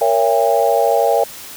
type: chord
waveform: sine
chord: A# diminished seventh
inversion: none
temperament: just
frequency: 466.2 / 559.4 / 671.3 / 805.5 Hz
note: A#4 / C#5 / E5 / G5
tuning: 0 / +16 / +31 / +47 cents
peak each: -17 dBFS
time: 0.01-1.24 s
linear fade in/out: 5 ms
effects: white hiss -34 dBFS RMS until 1.56 s